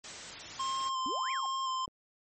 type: noise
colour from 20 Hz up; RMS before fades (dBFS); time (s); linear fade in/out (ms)
white; -43; 0.04-0.89; 2
type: tone with vibrato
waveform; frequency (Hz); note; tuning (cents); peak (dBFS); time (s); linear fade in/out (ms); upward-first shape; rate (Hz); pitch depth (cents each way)
square; 1053; C6; +11; -32; 0.59-1.86; 10; square; 1.4; 18
type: exponential two-way sweep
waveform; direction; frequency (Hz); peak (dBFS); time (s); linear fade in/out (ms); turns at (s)
sine; up then down; 241 to 2489 to 738; -38; 1.06-1.46; 0; 1.31
type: click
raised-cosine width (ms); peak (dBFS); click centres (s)
2; -33; 1.879
effects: MP3 32 kbps